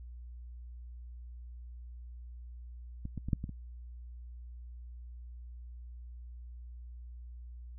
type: clicks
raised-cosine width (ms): 5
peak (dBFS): -27 / -25 / -25 / -15 / -25 / -29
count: 6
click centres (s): 3.054 / 3.177 / 3.286 / 3.332 / 3.441 / 3.493
effects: noise-tail reverb RT60 0.1 s tail -24 dB re dry + added 60 Hz sine -44 dBFS peak until 7.78 s

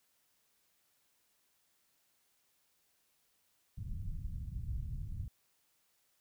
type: low-pass noise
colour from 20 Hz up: pink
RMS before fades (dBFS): -40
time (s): 3.77-5.28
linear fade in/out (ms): 5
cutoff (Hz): 140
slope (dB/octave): 24
effects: white hiss -75 dBFS RMS until 6.2 s

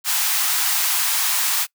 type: high-pass noise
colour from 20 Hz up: white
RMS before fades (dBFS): -20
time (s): 0.04-1.67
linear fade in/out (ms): 50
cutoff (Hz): 760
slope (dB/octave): 48
effects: noise-tail reverb RT60 0.1 s tail -23 dB re dry

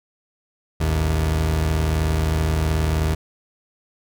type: tone pair together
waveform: 30% pulse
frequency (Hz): 55.91 / 78.9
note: A1 / D#2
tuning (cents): +28 / +25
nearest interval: tritone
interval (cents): 597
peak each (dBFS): -24 / -16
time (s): 0.8-3.15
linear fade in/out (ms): 10
effects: none

